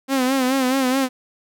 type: tone with vibrato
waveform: sawtooth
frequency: 261.6 Hz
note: C4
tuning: in tune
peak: -13 dBFS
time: 0.08-1.09 s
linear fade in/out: 50 ms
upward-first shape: sine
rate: 4.7 Hz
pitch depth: 72 cents each way
effects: none

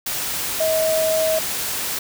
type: tone in noise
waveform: sine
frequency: 637 Hz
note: D#5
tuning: 41 cents sharp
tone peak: -17 dBFS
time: 0.6-1.39 s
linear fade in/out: 5 ms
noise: white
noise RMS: -25 dBFS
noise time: 0.06-1.99 s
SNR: +5 dB
effects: none

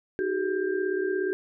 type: tone cluster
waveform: sine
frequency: 312.6 / 376.4 / 413.4 / 1588 Hz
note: D#4 / F#4 / G#4 / G6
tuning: +8 / +30 / -8 / +22 cents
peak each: -35 / -26 / -32 / -35 dBFS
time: 0.19-1.33 s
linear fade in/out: 0 ms
effects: none

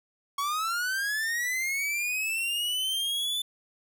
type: linear sweep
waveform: 45% pulse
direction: up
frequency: 1104 to 3520 Hz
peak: -27 dBFS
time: 0.38-3.42 s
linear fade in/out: 5 ms
effects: none

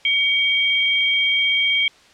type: tone pair together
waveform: sine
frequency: 2258 / 3197 Hz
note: C#7 / G7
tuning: +31 / +33 cents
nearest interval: tritone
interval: 602 cents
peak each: -18 dBFS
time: 0.05-1.88 s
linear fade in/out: 2 ms
effects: white hiss -50 dBFS RMS until 2.13 s + low-pass 5000 Hz 12 dB/octave

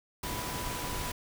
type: tone in noise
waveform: sine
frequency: 987.8 Hz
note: B5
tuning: in tune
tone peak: -41 dBFS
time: 0.23-1.12 s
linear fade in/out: 5 ms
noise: pink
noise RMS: -36 dBFS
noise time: 0.23-1.12 s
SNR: -8 dB
effects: none

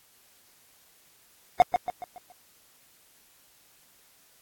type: tone with echo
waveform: triangle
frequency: 720 Hz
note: F#5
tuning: 47 cents flat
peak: -10 dBFS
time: 1.6-1.62 s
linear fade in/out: 0 ms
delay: 140 ms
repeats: 5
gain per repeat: -7 dB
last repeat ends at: 2.32 s
effects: white hiss -60 dBFS RMS until 4.41 s + AAC 64 kbps

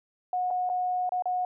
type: tone with dropouts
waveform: sine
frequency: 728 Hz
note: F#5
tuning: 28 cents flat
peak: -25 dBFS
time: 0.33-1.45 s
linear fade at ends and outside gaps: 2 ms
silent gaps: 0.505-0.509 / 0.692-0.698 / 1.093-1.12 / 1.223-1.256 s
effects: none

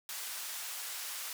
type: band-pass noise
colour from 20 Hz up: white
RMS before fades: -41 dBFS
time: 0.09-1.33 s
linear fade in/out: 2 ms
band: 870 to 16000 Hz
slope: 12 dB/octave
effects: none

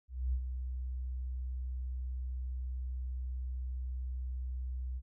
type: tone with ADSR envelope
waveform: sine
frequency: 63.2 Hz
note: B1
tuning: 41 cents sharp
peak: -28 dBFS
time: 0.08-5.02 s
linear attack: 250 ms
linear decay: 70 ms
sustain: -7 dB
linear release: 50 ms
effects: none

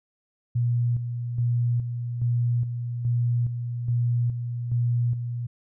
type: tone with tremolo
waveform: sine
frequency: 120 Hz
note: B2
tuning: 49 cents flat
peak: -20 dBFS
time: 0.55-5.47 s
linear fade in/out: 10 ms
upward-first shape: square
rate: 1.2 Hz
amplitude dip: 55%
effects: none

